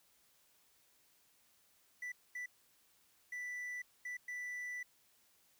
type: tone bursts at uneven times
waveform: triangle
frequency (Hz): 1975.5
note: B6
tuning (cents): 0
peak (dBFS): -39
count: 5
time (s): 2.02-2.12 / 2.35-2.46 / 3.32-3.82 / 4.05-4.17 / 4.28-4.83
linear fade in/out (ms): 5
effects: white hiss -71 dBFS RMS until 5.59 s